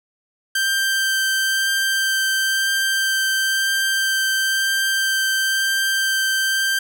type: tone with vibrato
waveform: sawtooth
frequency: 1568 Hz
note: G6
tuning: in tune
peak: -14 dBFS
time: 0.55-6.79 s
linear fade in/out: 5 ms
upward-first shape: sine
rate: 1 Hz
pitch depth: 9 cents each way
effects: none